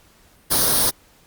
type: noise with comb filter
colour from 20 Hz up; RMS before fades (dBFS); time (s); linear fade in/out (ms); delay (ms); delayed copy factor
white; -17; 0.5-0.91; 20; 0.2; +0.65
effects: pink hiss -54 dBFS RMS until 1.26 s + Opus 48 kbps